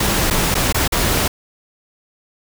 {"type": "noise with dropouts", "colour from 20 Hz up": "pink", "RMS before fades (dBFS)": -17, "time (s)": [0, 1.28], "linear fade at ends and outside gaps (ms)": 5, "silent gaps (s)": [[0.302, 0.308], [0.544, 0.551], [0.726, 0.744], [0.878, 0.921]], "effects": []}